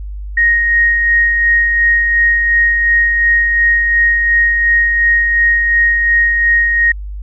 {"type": "tone with tremolo", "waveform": "sine", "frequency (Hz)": 1870, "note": "A#6", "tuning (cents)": 5, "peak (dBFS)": -7, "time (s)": [0.37, 6.92], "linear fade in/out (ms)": 5, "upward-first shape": "sine", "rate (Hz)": 2.8, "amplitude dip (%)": 35, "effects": ["added 50 Hz sine -22 dBFS peak until 7.22 s"]}